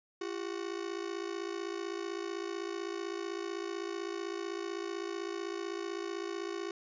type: ring-modulated tone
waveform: 45% pulse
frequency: 370 Hz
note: F#4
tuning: in tune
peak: -33 dBFS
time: 0.21-6.71 s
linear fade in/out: 2 ms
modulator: 27.9 Hz
effects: resampled to 16000 Hz + 12-bit